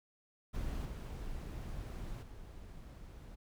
brown noise with level steps, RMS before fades -39 / -43 / -50 dBFS, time 0.53-3.36 s, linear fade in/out 20 ms, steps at 0.85 / 2.22 s, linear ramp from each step 10 ms, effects none

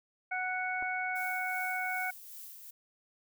harmonic tone, 740 Hz, F#5, in tune, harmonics 1 / 2 / 3, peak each -36 / -36 / -36 dBFS, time 0.31-2.11 s, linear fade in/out 10 ms
clicks, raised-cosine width 1 ms, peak -34 dBFS, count 2, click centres 0.824 / 0.827 s
violet noise with tremolo, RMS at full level -46 dBFS, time 1.15-2.71 s, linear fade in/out 10 ms, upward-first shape triangle, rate 2.6 Hz, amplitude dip 45%
effects none

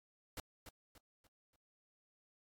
pink noise with echo, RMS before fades -45 dBFS, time 0.37-0.4 s, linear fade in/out 2 ms, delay 290 ms, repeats 4, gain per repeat -8 dB, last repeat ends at 1.56 s, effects AAC 64 kbps

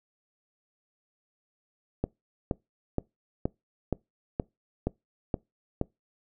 click train, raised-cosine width 2 ms, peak -13 dBFS, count 9, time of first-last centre 2.04-5.814 s, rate 2.12 Hz, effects noise-tail reverb RT60 0.2 s tail -24 dB re dry

